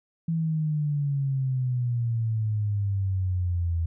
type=exponential sweep; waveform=sine; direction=down; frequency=166 to 82.41 Hz; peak=-23 dBFS; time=0.28-3.86 s; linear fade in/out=5 ms; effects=none